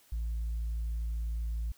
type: tone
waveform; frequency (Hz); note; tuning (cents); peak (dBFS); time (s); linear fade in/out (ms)
sine; 56.3; A1; +40; -29; 0.12-1.72; 5
effects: tanh soft clip ceiling -29 dBFS + white hiss -63 dBFS RMS until 1.77 s